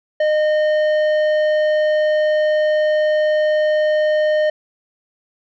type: tone with tanh clipping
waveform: sine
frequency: 612 Hz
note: D#5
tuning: 29 cents flat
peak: -15 dBFS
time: 0.2-4.5 s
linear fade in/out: 5 ms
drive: 10 dB
effects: none